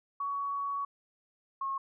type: tone pair in turn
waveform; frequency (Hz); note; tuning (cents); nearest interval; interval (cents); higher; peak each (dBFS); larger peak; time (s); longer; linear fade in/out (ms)
sine; 1123 / 1086; C#6 / C#6; +22 / -36; minor second; 58; first; -31 / -31; neither; 0.2-0.85 / 1.61-1.78; first; 5
effects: none